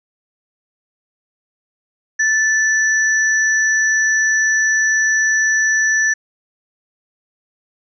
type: tone pair together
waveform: sine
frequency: 1752 / 5893 Hz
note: A6 / F#8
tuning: -8 / -8 cents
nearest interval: octave + major sixth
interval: 2100 cents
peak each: -13 / -21 dBFS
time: 2.19-6.14 s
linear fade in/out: 10 ms
effects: none